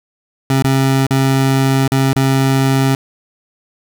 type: tone with dropouts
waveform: 25% pulse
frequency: 134.4 Hz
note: C3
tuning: 47 cents sharp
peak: -7 dBFS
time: 0.5-2.95 s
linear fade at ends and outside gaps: 2 ms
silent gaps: 0.624-0.643 / 1.067-1.107 / 1.878-1.919 / 2.131-2.161 s
effects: none